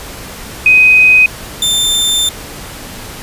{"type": "tone pair in turn", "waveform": ["sine", "sawtooth"], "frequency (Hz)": [2510, 3571], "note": ["D#7", "A7"], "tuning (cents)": [15, 25], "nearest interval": "tritone", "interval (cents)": 610, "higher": "second", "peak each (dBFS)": [-3, -7], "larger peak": "first", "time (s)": [[0.66, 1.26], [1.62, 2.29]], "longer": "second", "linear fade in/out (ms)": 2, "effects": ["pink hiss -28 dBFS RMS until 3.22 s", "resampled to 32000 Hz"]}